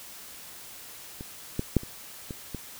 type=clicks; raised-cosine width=3 ms; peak=-25 / -14 / -7 / -27 / -22 / -21 dBFS; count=6; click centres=1.209 / 1.594 / 1.767 / 1.834 / 2.308 / 2.547 s; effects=white hiss -45 dBFS RMS until 2.79 s